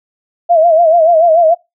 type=tone with vibrato; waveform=sine; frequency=662 Hz; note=E5; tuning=7 cents sharp; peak=-5 dBFS; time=0.49-1.55 s; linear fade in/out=20 ms; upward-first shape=sine; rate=6.9 Hz; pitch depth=98 cents each way; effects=noise-tail reverb RT60 0.2 s tail -22 dB re dry